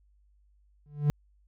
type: tone with exponential growth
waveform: triangle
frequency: 146.8 Hz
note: D3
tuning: in tune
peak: -16 dBFS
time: 0.86-1.1 s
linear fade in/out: 0 ms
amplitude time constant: 52 ms
effects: added 50 Hz sine -61 dBFS peak until 1.47 s